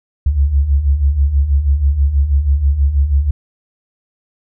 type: beating tone pair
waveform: sine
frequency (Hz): 66 / 72.2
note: C2 / D2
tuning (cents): +16 / -29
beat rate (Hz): 6.2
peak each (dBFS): -17 / -11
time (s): 0.26-3.31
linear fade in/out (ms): 5
effects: none